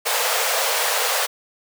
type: high-pass noise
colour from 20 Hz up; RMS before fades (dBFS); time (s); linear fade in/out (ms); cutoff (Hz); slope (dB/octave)
pink; -21; 0.05-1.27; 20; 450; 96
effects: none